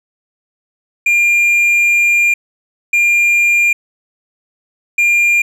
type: tone bursts at uneven times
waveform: triangle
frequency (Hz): 2400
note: D7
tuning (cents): +37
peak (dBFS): -7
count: 3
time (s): 1.06-2.34 / 2.93-3.73 / 4.98-5.42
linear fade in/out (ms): 5
effects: none